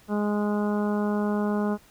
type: harmonic tone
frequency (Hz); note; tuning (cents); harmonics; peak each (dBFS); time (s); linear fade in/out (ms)
207.7; G#3; 0; 1 / 2 / 3 / 4 / 5 / 6 / 7; -24 / -30 / -34 / -36 / -38 / -40 / -41; 0.08-1.78; 50
effects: pink hiss -56 dBFS RMS until 1.9 s